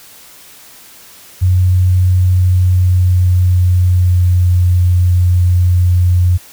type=tone with pitch glide; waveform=sine; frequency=91.4 to 89.36 Hz; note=F#2 to F2; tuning=-21 to +40 cents; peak=-7 dBFS; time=1.41-6.38 s; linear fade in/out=20 ms; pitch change=-39 cents; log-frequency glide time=2.29-4.65 s; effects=white hiss -39 dBFS RMS until 6.52 s